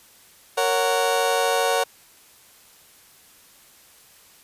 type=chord; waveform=30% pulse; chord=F# major; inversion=first; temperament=just; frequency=462.5 / 555 / 740 Hz; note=A#4 / C#5 / F#5; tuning=-14 / +2 / 0 cents; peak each=-21 dBFS; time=0.57-1.84 s; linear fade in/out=10 ms; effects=white hiss -52 dBFS RMS until 4.43 s + resampled to 32000 Hz